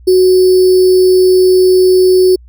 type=tone with sample-and-hold; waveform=sine; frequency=370 Hz; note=F#4; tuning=in tune; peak=-4 dBFS; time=0.07-2.36 s; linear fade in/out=10 ms; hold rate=4900 Hz; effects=added 60 Hz sine -35 dBFS peak until 2.48 s